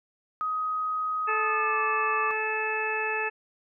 sine tone with pitch glide, 1257 to 1172.8 Hz, D#6 to D6, +17 to -3 cents, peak -26 dBFS, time 0.41-2.31 s, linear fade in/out 0 ms, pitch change -120 cents, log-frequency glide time 1.38-1.8 s
harmonic tone, 435 Hz, A4, 20 cents flat, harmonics 1 / 2 / 3 / 4 / 5 / 6, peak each -33 / -33 / -37 / -31 / -42 / -31 dBFS, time 1.27-3.3 s, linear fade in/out 20 ms
effects none

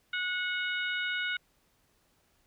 harmonic tone with a mistuned harmonic, 731 Hz, F#5, 21 cents flat, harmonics 2 / 3 / 4 / 5, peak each -32 / -36 / -38 / -40 dBFS, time 0.13-1.37 s, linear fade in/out 5 ms, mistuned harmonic 5, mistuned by +25 cents, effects pink hiss -70 dBFS RMS until 2.46 s

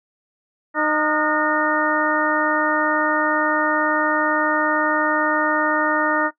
harmonic tone with a mistuned harmonic, 306.3 Hz, D#4, 27 cents flat, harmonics 1 / 2 / 3 / 4 / 5 / 6, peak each -24 / -24 / -24 / -24 / -24 / -24 dBFS, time 0.74-6.31 s, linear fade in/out 50 ms, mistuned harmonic 5, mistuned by -98 cents, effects noise-tail reverb RT60 0.1 s tail -17 dB re dry

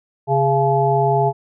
harmonic tone with a mistuned harmonic, 137.3 Hz, C#3, 16 cents flat, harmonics 1 / 3 / 5 / 6, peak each -19 / -19 / -19 / -19 dBFS, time 0.27-1.33 s, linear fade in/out 50 ms, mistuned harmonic 6, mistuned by +71 cents, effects none

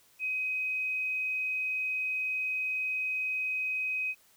sine tone, 2522 Hz, D#7, 23 cents sharp, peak -29 dBFS, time 0.19-4.15 s, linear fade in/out 50 ms, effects white hiss -63 dBFS RMS until 4.36 s

